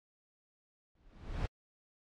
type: noise with exponential growth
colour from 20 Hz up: brown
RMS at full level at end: -31 dBFS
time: 0.95-1.46 s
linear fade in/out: 2 ms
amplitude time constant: 110 ms
effects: low-pass 5000 Hz 12 dB/octave + AAC 48 kbps